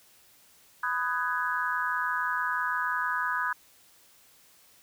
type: chord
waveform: sine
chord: G# minor seventh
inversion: first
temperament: just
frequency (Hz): 996.7 / 1245.9 / 1495.1 / 1661.2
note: B5 / D#6 / F#6 / G#6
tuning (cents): +16 / +2 / +18 / 0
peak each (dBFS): -32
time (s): 0.83-3.53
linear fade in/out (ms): 5
effects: white hiss -59 dBFS RMS until 4.82 s